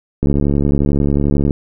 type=click train; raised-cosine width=3 ms; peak=-3 dBFS; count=92; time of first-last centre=0.23-1.508 s; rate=71.2 Hz; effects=none